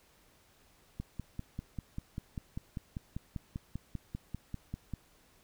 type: click train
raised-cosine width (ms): 5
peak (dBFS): -25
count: 21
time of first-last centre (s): 1-4.937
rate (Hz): 5.08
effects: pink hiss -65 dBFS RMS until 5.43 s